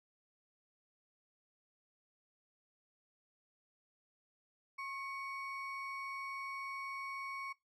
triangle ring-modulated tone, 1661.2 Hz, G#6, in tune, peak -36 dBFS, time 4.78-7.53 s, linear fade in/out 10 ms, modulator 577 Hz, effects noise-tail reverb RT60 0.2 s tail -20 dB re dry

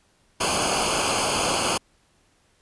pink noise with comb filter, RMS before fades -23 dBFS, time 0.4-1.78 s, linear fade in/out 10 ms, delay 0.53 ms, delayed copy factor -0.85, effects pink hiss -63 dBFS RMS until 2.61 s + resampled to 24000 Hz

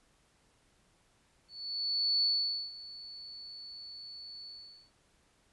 sine tone with ADSR envelope, 4448 Hz, C#8, 5 cents sharp, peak -25 dBFS, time 1.48-4.91 s, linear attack 750 ms, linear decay 480 ms, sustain -19 dB, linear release 440 ms, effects pink hiss -69 dBFS RMS until 5.52 s + resampled to 24000 Hz

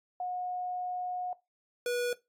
sine / square tone pair in turn, 725 / 486.3 Hz, F#5 / B4, -35 / -27 cents, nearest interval perfect fifth, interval 692 cents, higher first, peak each -32 / -30 dBFS, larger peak second, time 0.2-1.33 / 1.86-2.13 s, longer first, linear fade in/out 2 ms, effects noise-tail reverb RT60 0.2 s tail -17 dB re dry + AAC 64 kbps

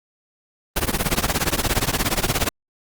pink noise with tremolo, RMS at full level -17 dBFS, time 0.76-2.49 s, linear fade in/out 5 ms, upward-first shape triangle, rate 17 Hz, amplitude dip 100%, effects Opus 32 kbps

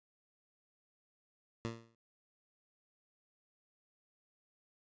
15% pulse tone with exponential decay, 114.9 Hz, A#2, 25 cents flat, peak -28 dBFS, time 1.65-1.95 s, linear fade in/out 0 ms, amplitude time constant 64 ms, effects resampled to 16000 Hz

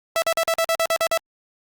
sawtooth tone bursts, 659.3 Hz, E5, in tune, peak -14 dBFS, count 10, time 0.16-1.175 s, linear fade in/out 0 ms, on 61 ms, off 45 ms, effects Opus 48 kbps

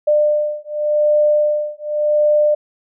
sine beating tone pair, 598 / 598.88 Hz, D5 / D5, +31 / +34 cents, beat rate 0.88 Hz, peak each -16 / -16 dBFS, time 0.07-2.55 s, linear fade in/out 10 ms, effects none

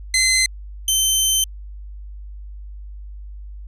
15% pulse tone pair in turn, 2058 / 3090 Hz, C7 / G7, -29 / -26 cents, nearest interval perfect fifth, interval 703 cents, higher second, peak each -8 dBFS, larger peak neither, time 0.14-0.46 / 0.88-1.44 s, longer second, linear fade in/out 2 ms, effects added 50 Hz sine -32 dBFS peak until 3.67 s + resampled to 32000 Hz

